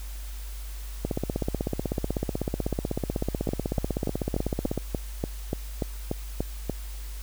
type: two click trains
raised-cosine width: 2 ms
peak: -13 / -13 dBFS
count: 61 / 12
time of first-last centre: 1.05-4.777 / 3.49-6.697 s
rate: 16.1 / 3.43 Hz
effects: added 50 Hz sine -34 dBFS peak until 7.22 s + white hiss -47 dBFS RMS until 7.22 s